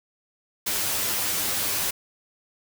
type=noise with comb filter; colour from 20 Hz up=white; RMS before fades=-26 dBFS; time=0.66-1.91 s; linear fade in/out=10 ms; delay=9.9 ms; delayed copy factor=+0.6; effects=none